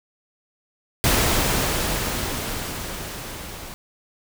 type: noise with level ramp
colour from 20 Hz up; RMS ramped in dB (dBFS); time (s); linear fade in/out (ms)
pink; -18 to -37; 1.04-3.74; 0
effects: none